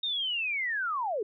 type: linear sweep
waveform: sine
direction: down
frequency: 3727 to 380.1 Hz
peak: -28 dBFS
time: 0.03-1.23 s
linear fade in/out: 5 ms
effects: none